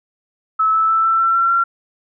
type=tone with pitch steps; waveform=sine; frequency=1300 / 1311.3 / 1322.7 / 1334.2 / 1345.8 / 1357.6 / 1369.4 Hz; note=E6 / E6 / E6 / E6 / E6 / F6 / F6; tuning=-24 / -9 / +5 / +20 / +35 / -49 / -34 cents; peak=-12 dBFS; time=0.59-1.64 s; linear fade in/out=10 ms; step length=150 ms; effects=none